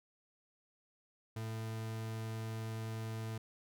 40% pulse tone, 111.3 Hz, A2, 20 cents sharp, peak -38 dBFS, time 1.36-3.38 s, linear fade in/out 5 ms, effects none

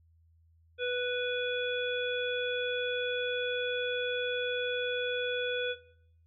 harmonic tone with a mistuned harmonic, 493.9 Hz, B4, in tune, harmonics 1 / 3 / 5 / 7, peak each -31 / -36 / -38 / -39 dBFS, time 0.78-5.76 s, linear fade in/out 50 ms, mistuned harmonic 7, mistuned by -24 cents, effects noise-tail reverb RT60 0.7 s tail -18 dB re dry + added 82 Hz sine -61 dBFS peak until 6.26 s

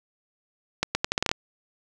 accelerating click train, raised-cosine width 0.2 ms, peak -5 dBFS, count 9, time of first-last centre 0.83-1.315 s, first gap 120 ms, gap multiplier 0.79, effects none

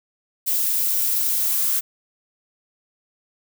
violet noise with high-pass filter sweep, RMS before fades -21 dBFS, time 0.46-1.81 s, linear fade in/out 20 ms, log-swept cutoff 230 to 1300 Hz, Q 2.9, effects none

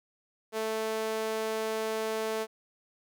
sawtooth tone with high-pass filter, 220 Hz, A3, in tune, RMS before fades -32 dBFS, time 0.52-2.47 s, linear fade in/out 50 ms, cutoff 460 Hz, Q 1.9, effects none

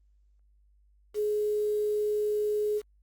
sine tone with quantisation, 420.8 Hz, G#4, 23 cents sharp, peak -25 dBFS, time 1.14-2.82 s, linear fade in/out 50 ms, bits 8, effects added 50 Hz sine -60 dBFS peak until 3.02 s + Opus 32 kbps

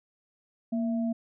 sine tone pair together, 233.1 / 664.7 Hz, A#3 / E5, 0 / +14 cents, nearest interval octave + tritone, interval 1814 cents, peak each -26 / -37 dBFS, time 0.72-1.13 s, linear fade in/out 10 ms, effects none

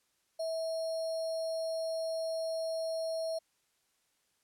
sine tone with sample-and-hold, 650 Hz, E5, 24 cents flat, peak -32 dBFS, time 0.39-3.39 s, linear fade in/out 10 ms, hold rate 4900 Hz, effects white hiss -75 dBFS RMS until 4.43 s + low-pass 11000 Hz 12 dB/octave

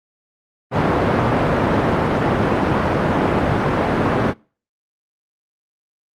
pink band-pass noise, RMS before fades -17 dBFS, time 0.71-4.34 s, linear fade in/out 50 ms, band 110 to 1400 Hz, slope 12 dB/octave, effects noise-tail reverb RT60 0.4 s tail -26 dB re dry + Opus 32 kbps

